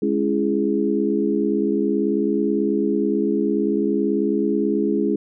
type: harmonic tone with a mistuned harmonic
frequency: 69.3 Hz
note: C#2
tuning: in tune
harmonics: 3 / 4 / 5 / 6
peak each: -23 / -23 / -23 / -23 dBFS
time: 0.02-5.16 s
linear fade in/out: 5 ms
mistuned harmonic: 5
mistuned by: -57 cents
effects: none

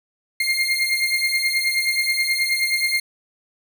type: beating tone pair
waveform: 30% pulse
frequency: 2117 / 2126.4 Hz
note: C7 / C7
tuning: +20 / +27 cents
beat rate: 9.4 Hz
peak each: -18 / -20 dBFS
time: 0.4-3 s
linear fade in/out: 5 ms
effects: none

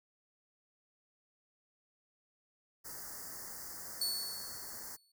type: band-stop noise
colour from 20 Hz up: white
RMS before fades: -46 dBFS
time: 2.84-4.97 s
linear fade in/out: 20 ms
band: 2000 to 4600 Hz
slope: 96 dB/octave
type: tone with exponential decay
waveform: sawtooth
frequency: 4435 Hz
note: C#8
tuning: in tune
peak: -28 dBFS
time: 4.01-5.12 s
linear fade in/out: 5 ms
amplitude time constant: 240 ms
effects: none

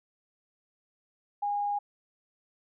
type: tone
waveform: sine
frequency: 818 Hz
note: G#5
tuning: 26 cents flat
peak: -27 dBFS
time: 1.42-1.79 s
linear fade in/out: 10 ms
effects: none

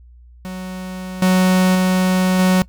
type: tone with level steps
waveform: 45% pulse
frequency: 185 Hz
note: F#3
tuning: in tune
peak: -26 / -11 / -13 / -11 dBFS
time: 0.45-2.62 s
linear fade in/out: 0 ms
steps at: 1.22 / 1.75 / 2.39 s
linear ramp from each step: 2 ms
effects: noise-tail reverb RT60 0.1 s tail -21 dB re dry + added 60 Hz sine -41 dBFS peak until 2.68 s

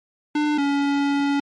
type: tone pair in turn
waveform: square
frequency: 298.7 / 282.6 Hz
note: D4 / C#4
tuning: +29 / +34 cents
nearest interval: minor second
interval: 95 cents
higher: first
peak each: -19 dBFS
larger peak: neither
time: 0.35-0.58 / 0.58-1.4 s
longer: second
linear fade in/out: 5 ms
effects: low-pass 4000 Hz 12 dB/octave + MP3 48 kbps

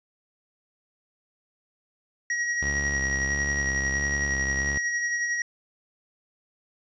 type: tone with tremolo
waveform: square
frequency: 1902 Hz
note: A#6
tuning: 34 cents sharp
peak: -24 dBFS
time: 2.3-5.42 s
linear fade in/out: 2 ms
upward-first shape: sine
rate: 11 Hz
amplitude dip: 35%
type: tone with vibrato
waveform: sawtooth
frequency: 69.3 Hz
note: C#2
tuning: in tune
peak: -26 dBFS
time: 2.62-4.78 s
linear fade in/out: 5 ms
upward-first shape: square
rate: 1.5 Hz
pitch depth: 42 cents each way
effects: resampled to 16000 Hz + 10-bit

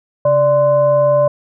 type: tone with frequency modulation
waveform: sine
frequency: 587.3 Hz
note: D5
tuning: in tune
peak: -9 dBFS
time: 0.25-1.28 s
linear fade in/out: 5 ms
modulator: 450 Hz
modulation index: 0.51
effects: none

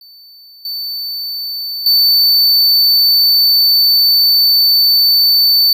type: tone with level steps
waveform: square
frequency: 4527 Hz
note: C#8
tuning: 36 cents sharp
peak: -38 / -20 / -8 dBFS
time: 0.01-5.73 s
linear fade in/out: 2 ms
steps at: 0.65 / 1.86 s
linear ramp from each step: 2 ms
effects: none

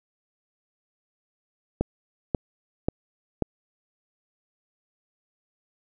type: click train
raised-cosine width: 2 ms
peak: -9 dBFS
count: 4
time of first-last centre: 1.81-3.423 s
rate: 1.86 Hz
effects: none

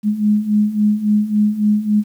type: beating tone pair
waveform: sine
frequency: 207.7 / 211.3 Hz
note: G#3 / G#3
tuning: 0 / +30 cents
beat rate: 3.6 Hz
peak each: -18 / -14 dBFS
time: 0.03-2.04 s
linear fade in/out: 50 ms
effects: 8-bit

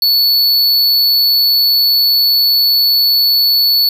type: tone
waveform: square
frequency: 4435 Hz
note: C#8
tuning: in tune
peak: -9 dBFS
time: 0.02-3.89 s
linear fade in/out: 2 ms
effects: none

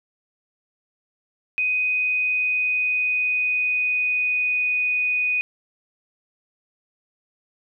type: tone with pitch glide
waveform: sine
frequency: 2500 to 2484 Hz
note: D#7 to D#7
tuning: +8 to -3 cents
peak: -19 dBFS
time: 1.58-5.41 s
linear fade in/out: 0 ms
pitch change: -11 cents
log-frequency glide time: 1.75-4.71 s
effects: none

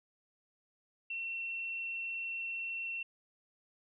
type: tone with frequency modulation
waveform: sine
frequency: 2711 Hz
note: E7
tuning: 48 cents sharp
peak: -36 dBFS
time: 1.1-3.03 s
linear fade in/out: 5 ms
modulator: 37.3 Hz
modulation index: 0.39
effects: none

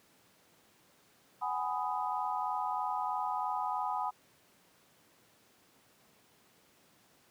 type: chord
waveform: sine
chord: G# minor seventh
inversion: third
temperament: just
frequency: 747.5 / 830.6 / 996.7 / 1245.9 Hz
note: F#5 / G#5 / B5 / D#6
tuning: +17 / 0 / +16 / +2 cents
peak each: -38 / -36 / -36 / -39 dBFS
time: 1.41-4.11 s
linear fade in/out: 20 ms
effects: pink hiss -65 dBFS RMS until 7.3 s + high-pass 150 Hz 12 dB/octave

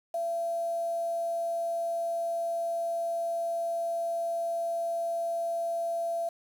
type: tone with quantisation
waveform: sine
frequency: 675 Hz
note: E5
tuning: 41 cents sharp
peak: -28 dBFS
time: 0.14-6.29 s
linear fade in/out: 5 ms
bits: 8
effects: none

